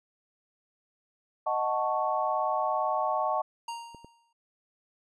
sine chord, D# half-diminished seventh, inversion none, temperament equal, 622.3 / 740 / 880 / 1108.7 Hz, D#5 / F#5 / A5 / C#6, 0 / 0 / 0 / 0 cents, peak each -31 dBFS, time 1.46-3.42 s, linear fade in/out 10 ms
square tone with exponential decay, 932.3 Hz, A#5, in tune, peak -33 dBFS, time 3.68-4.33 s, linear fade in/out 5 ms, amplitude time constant 140 ms
clicks, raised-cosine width 2 ms, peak -34 dBFS, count 2, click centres 3.947 / 4.046 s
effects resampled to 22050 Hz

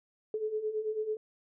sine beating tone pair, 424.8 / 433.9 Hz, G#4 / A4, +39 / -24 cents, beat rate 9.1 Hz, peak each -37 / -32 dBFS, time 0.34-1.17 s, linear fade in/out 2 ms, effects none

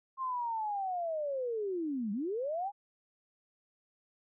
sine linear two-way sweep, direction down then up, 1070 to 193.8 to 832 Hz, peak -32 dBFS, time 0.17-2.72 s, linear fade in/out 50 ms, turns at 2.12 s, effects none

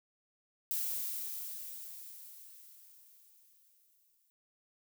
violet noise with exponential decay, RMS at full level -34 dBFS, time 0.71-4.3 s, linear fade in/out 0 ms, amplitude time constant 780 ms, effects none

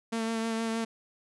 sawtooth tone with vibrato, 225.9 Hz, A3, 46 cents sharp, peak -25 dBFS, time 0.12-0.85 s, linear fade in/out 10 ms, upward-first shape sine, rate 6.4 Hz, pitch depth 19 cents each way, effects resampled to 24000 Hz

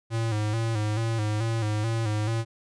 square tone with vibrato, 110 Hz, A2, in tune, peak -25 dBFS, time 0.1-2.45 s, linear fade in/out 50 ms, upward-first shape square, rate 2.3 Hz, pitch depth 62 cents each way, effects resampled to 22050 Hz

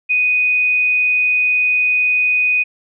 sine tone, 2489 Hz, D#7, in tune, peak -12 dBFS, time 0.09-2.64 s, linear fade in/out 20 ms, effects none

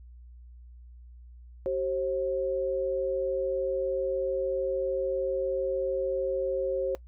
sine tone pair together, 381.9 / 535 Hz, G4 / C5, -45 / +38 cents, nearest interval tritone, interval 583 cents, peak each -31 / -27 dBFS, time 1.66-6.95 s, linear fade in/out 0 ms, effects noise-tail reverb RT60 0.1 s tail -20 dB re dry + added 60 Hz sine -46 dBFS peak until 7.07 s

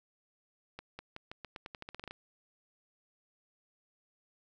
accelerating click train, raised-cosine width 0.3 ms, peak -27 dBFS, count 15, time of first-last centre 0.79-2.11 s, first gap 200 ms, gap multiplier 0.87, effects none

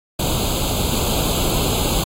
pink noise with comb filter, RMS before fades -20 dBFS, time 0.19-2.04 s, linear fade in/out 5 ms, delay 0.27 ms, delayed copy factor +0.95, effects AAC 48 kbps

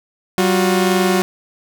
sawtooth tone pair together, 190.7 / 360 Hz, G3 / F#4, -47 / -47 cents, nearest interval major seventh, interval 1100 cents, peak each -12 dBFS, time 0.38-1.22 s, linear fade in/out 0 ms, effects none

